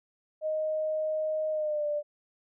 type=tone with pitch glide; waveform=sine; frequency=622.3 to 591.5 Hz; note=D#5 to D5; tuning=0 to +12 cents; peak=-27 dBFS; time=0.41-2.03 s; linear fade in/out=50 ms; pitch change=-88 cents; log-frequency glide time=1.51-1.86 s; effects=none